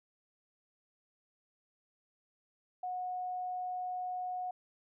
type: tone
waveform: sine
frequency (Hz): 730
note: F#5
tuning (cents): -24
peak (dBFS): -35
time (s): 2.83-4.51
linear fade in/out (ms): 5
effects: none